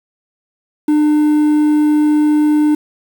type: tone with quantisation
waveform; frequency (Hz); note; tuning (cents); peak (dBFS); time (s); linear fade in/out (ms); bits
triangle; 300.8; D4; +42; -7; 0.88-2.75; 5; 6
effects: none